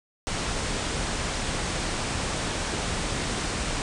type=low-pass noise; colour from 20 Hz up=pink; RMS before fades=-29 dBFS; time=0.27-3.82 s; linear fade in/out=0 ms; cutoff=9400 Hz; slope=96 dB/octave; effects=none